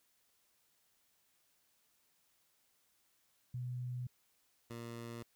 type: tone pair in turn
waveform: sine / 15% pulse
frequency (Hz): 124.3 / 117.13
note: B2 / A#2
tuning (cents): +12 / +9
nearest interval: minor second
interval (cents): 103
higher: first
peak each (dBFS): -38 / -38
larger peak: neither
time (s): 3.54-4.07 / 4.7-5.23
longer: neither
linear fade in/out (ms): 5
effects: white hiss -75 dBFS RMS until 5.35 s